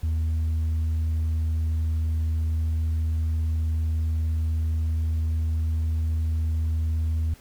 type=tone; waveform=sine; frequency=79.9 Hz; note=D#2; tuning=47 cents sharp; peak=-19 dBFS; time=0.03-7.34 s; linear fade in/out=5 ms; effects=tanh soft clip ceiling -21 dBFS + pink hiss -53 dBFS RMS until 7.4 s